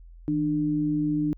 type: tone pair together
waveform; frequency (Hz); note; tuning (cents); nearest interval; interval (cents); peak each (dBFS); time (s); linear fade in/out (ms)
sine; 158.48 / 298.7; D#3 / D4; +32 / +29; major seventh; 1097; -29 / -23; 0.28-1.33; 0
effects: added 42 Hz sine -44 dBFS peak until 1.37 s